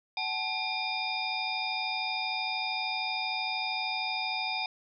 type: tone cluster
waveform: sine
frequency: 752 / 865 / 2396 / 3656 / 4929 Hz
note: F#5 / A5 / D7 / A#7 / D#8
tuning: +28 / -30 / +34 / -34 / -17 cents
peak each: -37 / -37 / -34 / -37 / -37 dBFS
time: 0.17-4.66 s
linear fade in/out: 2 ms
effects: none